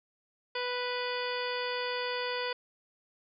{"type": "harmonic tone with a mistuned harmonic", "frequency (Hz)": 493.9, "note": "B4", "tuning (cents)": 0, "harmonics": [1, 2, 3, 4, 5, 6, 7, 9, 10], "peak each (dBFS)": [-35, -38, -40, -41, -42, -43, -43, -45, -45], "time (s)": [0.55, 2.53], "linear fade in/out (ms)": 5, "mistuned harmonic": 10, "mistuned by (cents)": -45, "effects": []}